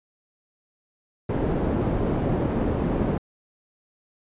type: low-pass noise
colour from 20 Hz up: white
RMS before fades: -24 dBFS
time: 1.29-3.18 s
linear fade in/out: 5 ms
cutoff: 370 Hz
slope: 12 dB/octave
effects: resampled to 8000 Hz